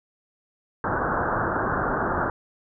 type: low-pass noise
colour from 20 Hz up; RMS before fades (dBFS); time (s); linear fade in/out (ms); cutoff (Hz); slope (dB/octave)
white; -25; 0.84-2.3; 2; 1600; 96
effects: none